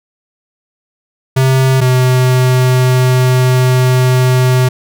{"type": "tone pair in turn", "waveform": "square", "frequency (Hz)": [131.8, 127.6], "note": ["C3", "C3"], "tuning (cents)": [13, -43], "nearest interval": "minor second", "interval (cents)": 56, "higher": "first", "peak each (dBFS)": -8, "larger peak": "neither", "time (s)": [[1.36, 1.81], [1.81, 4.69]], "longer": "second", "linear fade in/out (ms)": 10, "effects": []}